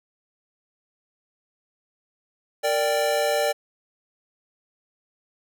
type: chord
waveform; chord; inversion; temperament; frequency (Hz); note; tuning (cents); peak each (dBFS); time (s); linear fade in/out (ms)
square; G minor; first; equal with one note detuned; 461.6 / 587.3 / 784; Bb4 / D5 / G5; -17 / 0 / 0; -28 / -23 / -28; 2.63-3.53; 20
effects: none